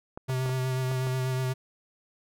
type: clicks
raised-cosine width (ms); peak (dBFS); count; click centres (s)
1; -24; 6; 0.175 / 0.297 / 0.46 / 0.494 / 0.915 / 1.07
type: tone with vibrato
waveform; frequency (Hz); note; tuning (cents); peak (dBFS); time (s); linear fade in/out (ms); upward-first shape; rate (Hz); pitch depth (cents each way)
square; 129.5; C3; -17; -27; 0.28-1.54; 20; sine; 8.2; 20
effects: none